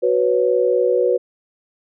sine chord, F# suspended fourth, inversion none, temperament equal, 370 / 493.9 / 554.4 Hz, F#4 / B4 / C#5, 0 / 0 / 0 cents, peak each -19 / -16 / -21 dBFS, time 0.02-1.18 s, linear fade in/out 20 ms, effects none

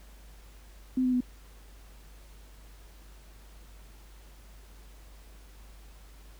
sine tone with pitch steps, 257.1 / 253 / 248.9 Hz, C4 / B3 / B3, -30 / +42 / +14 cents, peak -23 dBFS, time 0.97-1.207 s, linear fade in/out 5 ms, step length 79 ms, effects added 50 Hz sine -49 dBFS peak until 6.39 s + pink hiss -58 dBFS RMS until 6.39 s

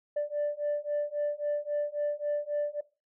sine beating tone pair, 586 / 589.7 Hz, D5 / D5, -4 / +7 cents, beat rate 3.7 Hz, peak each -30 dBFS, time 0.16-2.81 s, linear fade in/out 10 ms, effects noise-tail reverb RT60 0.3 s tail -19 dB re dry + tanh soft clip ceiling -24 dBFS

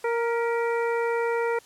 harmonic tone with a mistuned harmonic, 466.2 Hz, A#4, in tune, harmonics 1 / 2 / 3 / 4 / 5, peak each -24 / -30 / -34 / -36 / -38 dBFS, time 0.04-1.59 s, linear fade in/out 5 ms, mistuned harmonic 4, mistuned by +50 cents, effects white hiss -53 dBFS RMS until 1.65 s + low-pass 10000 Hz 12 dB/octave

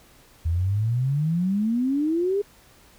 sine exponential sweep, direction up, 79.3 to 415.3 Hz, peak -20 dBFS, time 0.45-2.42 s, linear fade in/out 10 ms, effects pink hiss -54 dBFS RMS until 2.98 s

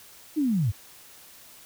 sine linear sweep, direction down, 320 to 87.4 Hz, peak -21 dBFS, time 0.36-0.72 s, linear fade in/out 20 ms, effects white hiss -50 dBFS RMS until 1.65 s

